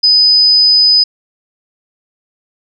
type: tone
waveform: sine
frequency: 5000 Hz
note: D#8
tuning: 8 cents sharp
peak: -5 dBFS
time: 0.03-1.04 s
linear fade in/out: 10 ms
effects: none